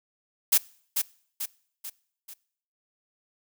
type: noise with echo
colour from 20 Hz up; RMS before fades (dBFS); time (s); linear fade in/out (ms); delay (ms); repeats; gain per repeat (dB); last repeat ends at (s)
blue; -19; 0.52-0.58; 10; 440; 4; -6; 2.34
effects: noise-tail reverb RT60 0.6 s tail -23 dB re dry